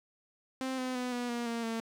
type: tone with pitch steps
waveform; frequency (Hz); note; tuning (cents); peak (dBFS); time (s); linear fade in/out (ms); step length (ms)
sawtooth; 261.6 / 255.5 / 249.5 / 243.7 / 238 / 232.4 / 226.9; C4 / C4 / B3 / B3 / A#3 / A#3 / A#3; 0 / -41 / +18 / -23 / +36 / -5 / -47; -29; 0.61-1.8; 0; 170
effects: low-pass 9000 Hz 12 dB/octave + 10-bit